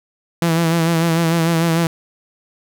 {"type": "tone with vibrato", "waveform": "sawtooth", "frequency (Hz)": 165.9, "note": "E3", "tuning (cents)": 11, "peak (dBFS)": -10, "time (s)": [0.42, 1.87], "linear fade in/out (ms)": 2, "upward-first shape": "sine", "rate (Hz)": 6.7, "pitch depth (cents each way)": 43, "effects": []}